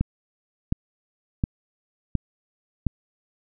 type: click train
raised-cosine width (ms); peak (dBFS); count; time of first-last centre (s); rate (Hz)
5; -9; 5; 0.01-2.867; 1.4
effects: none